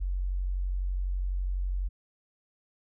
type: tone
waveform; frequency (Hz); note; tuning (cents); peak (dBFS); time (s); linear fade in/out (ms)
sine; 46.01; F#1; -9; -27; 0-1.89; 20
effects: none